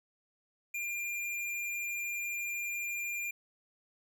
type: tone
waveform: square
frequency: 2398 Hz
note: D7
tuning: 36 cents sharp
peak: -35 dBFS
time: 0.74-3.31 s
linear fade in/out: 5 ms
effects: none